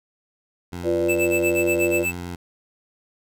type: tone with vibrato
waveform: 15% pulse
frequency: 87.9 Hz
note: F2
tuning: 12 cents sharp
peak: -24 dBFS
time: 0.72-2.36 s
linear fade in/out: 10 ms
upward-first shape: square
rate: 8.5 Hz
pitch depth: 8 cents each way
type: chord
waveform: sine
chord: B diminished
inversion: second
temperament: equal with one note detuned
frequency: 346.4 / 493.9 / 587.3 Hz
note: F4 / B4 / D5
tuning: -14 / 0 / 0 cents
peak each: -21 / -25 / -25 dBFS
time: 0.83-2.06 s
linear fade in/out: 50 ms
type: tone with tremolo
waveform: square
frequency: 2634 Hz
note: E7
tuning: 2 cents flat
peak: -21 dBFS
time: 1.08-2.13 s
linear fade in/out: 20 ms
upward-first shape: sine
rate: 8.3 Hz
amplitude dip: 95%
effects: none